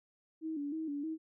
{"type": "tone with vibrato", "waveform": "sine", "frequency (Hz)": 302.4, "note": "D#4", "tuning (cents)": -49, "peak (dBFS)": -35, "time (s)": [0.41, 1.18], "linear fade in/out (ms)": 50, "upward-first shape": "square", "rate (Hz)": 3.2, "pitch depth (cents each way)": 91, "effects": []}